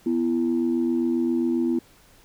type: tone pair together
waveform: sine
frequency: 248.2 / 335.7 Hz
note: B3 / E4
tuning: +9 / +32 cents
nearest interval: perfect fourth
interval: 523 cents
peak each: -22 dBFS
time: 0.06-1.79 s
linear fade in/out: 5 ms
effects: tanh soft clip ceiling -14 dBFS + pink hiss -55 dBFS RMS until 2.24 s